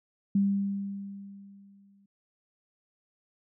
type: tone with exponential decay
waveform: sine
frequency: 198.5 Hz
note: G3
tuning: 22 cents sharp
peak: -20 dBFS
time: 0.35-2.06 s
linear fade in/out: 5 ms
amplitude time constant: 370 ms
effects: none